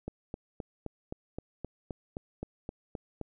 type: click train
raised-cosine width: 2 ms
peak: -23 dBFS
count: 13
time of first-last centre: 0.08-3.213 s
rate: 3.83 Hz
effects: none